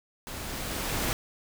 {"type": "noise with level ramp", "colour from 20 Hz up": "pink", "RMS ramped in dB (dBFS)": [-39, -28], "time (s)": [0.27, 1.13], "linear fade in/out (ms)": 0, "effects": []}